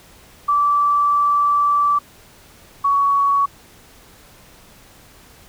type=tone pair in turn; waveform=sine; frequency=1161 / 1122.1 Hz; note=D6 / C#6; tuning=-20 / +21 cents; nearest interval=minor second; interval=59 cents; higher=first; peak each=-13 dBFS; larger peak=neither; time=0.48-1.99 / 2.84-3.46 s; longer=first; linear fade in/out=10 ms; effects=pink hiss -47 dBFS RMS until 5.48 s